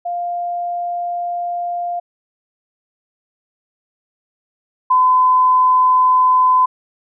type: tone pair in turn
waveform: sine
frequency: 700 / 1015.8 Hz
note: F5 / B5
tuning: +4 / +48 cents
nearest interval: tritone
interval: 644 cents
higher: second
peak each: -19 / -9 dBFS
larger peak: second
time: 0.05-2 / 4.9-6.66 s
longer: first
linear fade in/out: 10 ms
effects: none